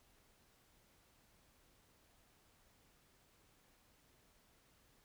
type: silence
effects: pink hiss -71 dBFS RMS until 5.04 s